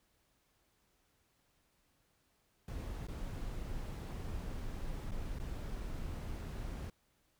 brown noise with dropouts, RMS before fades -41 dBFS, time 2.68-6.9 s, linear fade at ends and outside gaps 2 ms, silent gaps 3.07-3.084 / 5.11-5.118 / 5.387-5.398 s, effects pink hiss -75 dBFS RMS until 7.39 s

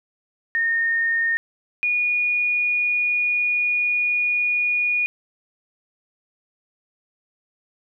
sine tone pair in turn, 1835 / 2449 Hz, A#6 / D#7, -28 / -28 cents, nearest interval perfect fourth, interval 500 cents, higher second, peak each -18 dBFS, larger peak neither, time 0.55-1.37 / 1.83-5.06 s, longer second, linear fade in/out 0 ms, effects none

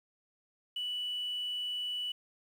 sine tone, 2960 Hz, F#7, in tune, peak -32 dBFS, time 0.76-2.12 s, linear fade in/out 5 ms, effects tanh soft clip ceiling -30 dBFS + 10-bit

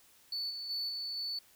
sine tone with level steps, 4471 Hz, C#8, 14 cents sharp, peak -32 / -38 / -31 / -35 / -33 dBFS, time 0.32-1.39 s, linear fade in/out 5 ms, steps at 0.49 / 0.69 / 0.88 / 1.16 s, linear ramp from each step 20 ms, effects tanh soft clip ceiling -32 dBFS + white hiss -63 dBFS RMS until 1.55 s

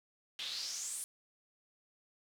pink noise with band-pass filter sweep, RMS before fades -41 dBFS, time 0.39-1.04 s, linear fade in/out 0 ms, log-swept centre 3300 to 9800 Hz, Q 4.8, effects none

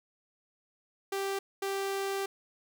sawtooth tone bursts at uneven times, 392 Hz, G4, in tune, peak -27 dBFS, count 2, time 1.12-1.39 / 1.62-2.26 s, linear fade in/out 5 ms, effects none

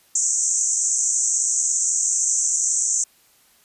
white band-pass noise, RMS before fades -21 dBFS, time 0.15-3.04 s, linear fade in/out 5 ms, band 6100 to 8000 Hz, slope 96 dB/octave, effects white hiss -57 dBFS RMS until 3.64 s + resampled to 32000 Hz

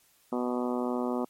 harmonic tone, 123.47 Hz, B2, in tune, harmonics 2 / 3 / 4 / 5 / 6 / 7 / 8 / 9 / 10, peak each -30 / -34 / -36 / -38 / -40 / -41 / -42 / -43 / -44 dBFS, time 0.32-1.25 s, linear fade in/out 5 ms, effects white hiss -64 dBFS RMS until 1.29 s + MP3 64 kbps

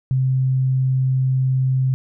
sine tone, 130.81 Hz, C3, in tune, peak -15 dBFS, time 0.11-1.94 s, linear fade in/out 0 ms, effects none

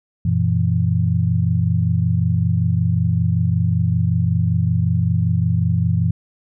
sine tone cluster, 93.9 / 119.2 / 166 Hz, F#2 / A#2 / E3, +26 / +39 / +12 cents, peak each -19 dBFS, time 0.25-6.11 s, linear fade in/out 5 ms, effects none

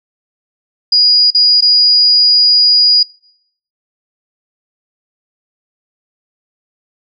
sine tone with dropouts, 4893 Hz, D#8, 30 cents flat, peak -6 dBFS, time 0.92-3.03 s, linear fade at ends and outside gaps 5 ms, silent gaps 1.305-1.347 / 1.608-1.622 s, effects noise-tail reverb RT60 0.7 s tail -24 dB re dry

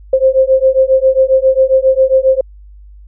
sine beating tone pair, 523.3 / 530.7 Hz, C5 / C5, 0 / +24 cents, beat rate 7.4 Hz, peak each -10 dBFS, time 0.13-2.41 s, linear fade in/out 5 ms, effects added 50 Hz sine -34 dBFS peak until 3.07 s

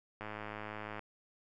click train, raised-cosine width 0.5 ms, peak -27 dBFS, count 84, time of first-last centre 0.21-0.993 s, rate 106 Hz, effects none

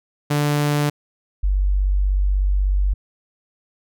sawtooth / sine tone pair in turn, 146.83 / 48.18 Hz, D3 / G1, 0 / -29 cents, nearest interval octave + perfect fifth, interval 1929 cents, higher first, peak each -13 / -15 dBFS, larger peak first, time 0.3-0.9 / 1.43-2.94 s, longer second, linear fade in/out 10 ms, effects none

